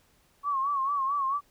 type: tone with vibrato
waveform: sine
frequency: 1108.7 Hz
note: C#6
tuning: in tune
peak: -25 dBFS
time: 0.43-1.41 s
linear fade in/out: 50 ms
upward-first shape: sine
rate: 4.5 Hz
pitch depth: 83 cents each way
effects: pink hiss -65 dBFS RMS until 1.5 s